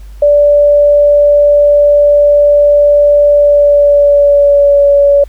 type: tone with pitch glide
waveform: sine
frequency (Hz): 582 to 568.4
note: D5 to C#5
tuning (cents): -16 to +43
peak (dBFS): -3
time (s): 0.22-5.24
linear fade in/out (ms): 5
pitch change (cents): -41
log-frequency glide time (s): 3.31-4.88
effects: added 50 Hz sine -27 dBFS peak until 5.28 s + pink hiss -47 dBFS RMS until 5.28 s